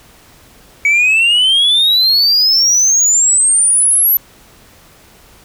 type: exponential sweep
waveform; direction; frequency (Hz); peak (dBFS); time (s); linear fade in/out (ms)
sine; up; 2254 to 12000; -5; 0.85-4.17; 2
effects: tanh soft clip ceiling -7 dBFS + pink hiss -44 dBFS RMS until 5.44 s